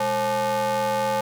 square ring-modulated tone, 164.5 Hz, E3, 3 cents flat, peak -19 dBFS, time 0-1.21 s, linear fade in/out 5 ms, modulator 700 Hz, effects none

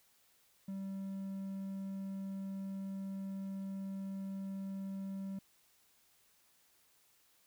triangle tone, 194 Hz, G3, 18 cents flat, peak -37 dBFS, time 0.68-5.39 s, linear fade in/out 5 ms, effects white hiss -70 dBFS RMS until 7.46 s

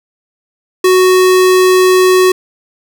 square tone, 370 Hz, F#4, in tune, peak -6 dBFS, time 0.84-2.32 s, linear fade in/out 5 ms, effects none

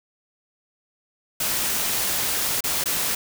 white noise with dropouts, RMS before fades -24 dBFS, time 1.4-3.15 s, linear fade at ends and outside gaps 5 ms, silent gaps 2.607-2.639 / 2.84-2.857 s, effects none

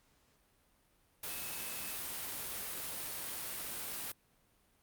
sine tone in noise, 2590 Hz, E7, 31 cents flat, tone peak -51 dBFS, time 1.29-1.96 s, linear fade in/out 5 ms, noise white, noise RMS -41 dBFS, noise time 1.23-4.12 s, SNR -13 dB, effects pink hiss -71 dBFS RMS until 4.82 s + Opus 48 kbps

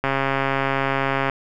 click train, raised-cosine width 0.5 ms, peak -6 dBFS, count 172, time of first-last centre 0.04-1.297 s, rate 136 Hz, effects none

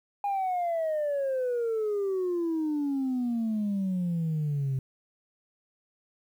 sine exponential sweep, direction down, 818 to 130.7 Hz, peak -24 dBFS, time 0.24-4.79 s, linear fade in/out 2 ms, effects tanh soft clip ceiling -24 dBFS + 10-bit

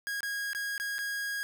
45% pulse tone with dropouts, 1640 Hz, G#6, 22 cents flat, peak -32 dBFS, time 0.07-1.43 s, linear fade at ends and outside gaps 0 ms, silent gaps 0.206-0.231 / 0.532-0.549 / 0.779-0.799 / 0.983-0.989 s, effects none

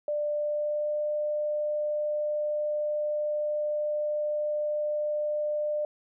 sine tone with pitch glide, 593 to 598.9 Hz, D5 to D5, +17 to +34 cents, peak -26 dBFS, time 0.08-5.85 s, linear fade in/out 2 ms, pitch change +17 cents, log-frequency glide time 0.31-1 s, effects none

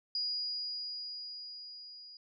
sine tone with level ramp, 4888 Hz, D#8, 32 cents flat, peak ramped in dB -31 to -49 dBFS, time 0.15-2.17 s, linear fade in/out 2 ms, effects none

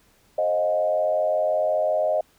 sine tone with frequency modulation, 622.3 Hz, D#5, in tune, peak -19 dBFS, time 0.38-2.21 s, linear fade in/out 5 ms, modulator 92.7 Hz, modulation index 0.82, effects pink hiss -60 dBFS RMS until 2.38 s

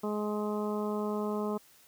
harmonic tone, 210 Hz, G#3, 19 cents sharp, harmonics 1 / 2 / 3 / 4 / 5 / 6, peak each -33 / -34 / -40 / -43 / -41 / -45 dBFS, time 0.03-1.58 s, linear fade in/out 10 ms, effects white hiss -60 dBFS RMS until 1.87 s

